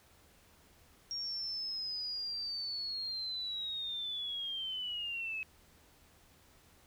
sine linear sweep, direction down, 5590 to 2563 Hz, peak -36 dBFS, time 1.11-5.43 s, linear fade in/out 0 ms, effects added 78 Hz sine -70 dBFS peak until 6.86 s + pink hiss -64 dBFS RMS until 6.86 s

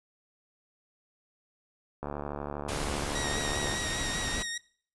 click train, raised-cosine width 1 ms, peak -21 dBFS, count 125, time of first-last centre 2.03-3.74 s, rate 72.5 Hz
pink noise, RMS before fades -34 dBFS, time 2.68-4.43 s, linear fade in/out 10 ms
15% pulse tone with vibrato, 1886 Hz, A#6, 20 cents sharp, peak -27 dBFS, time 3.15-4.58 s, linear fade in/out 5 ms, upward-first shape sine, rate 5 Hz, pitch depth 32 cents each way
effects noise-tail reverb RT60 0.5 s tail -22 dB re dry + resampled to 24000 Hz

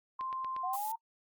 sine tone, 1046.5 Hz, C6, in tune, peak -35 dBFS, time 0.19-0.76 s, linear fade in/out 5 ms
click train, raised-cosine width 0.3 ms, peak -31 dBFS, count 4, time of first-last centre 0.21-0.564 s, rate 8.47 Hz
sine exponential sweep, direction up, 720 to 920 Hz, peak -34 dBFS, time 0.63-0.96 s, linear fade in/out 10 ms
violet noise, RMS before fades -42 dBFS, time 0.73-0.92 s, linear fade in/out 5 ms
effects noise-tail reverb RT60 0.1 s tail -25 dB re dry + Opus 48 kbps

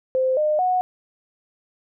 sine tone with pitch steps, 519 / 608 / 734 Hz, C5 / D#5 / F#5, -14 / -40 / -14 cents, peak -17 dBFS, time 0.15-0.81 s, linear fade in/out 0 ms, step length 220 ms, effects none

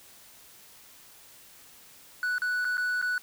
triangle tone with dropouts, 1480 Hz, F#6, in tune, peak -24 dBFS, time 2.23-3.18 s, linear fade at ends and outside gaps 1 ms, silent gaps 2.382-2.419 / 2.646-2.651 / 2.771-2.779 / 3.015-3.025 s, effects white hiss -53 dBFS RMS until 3.22 s

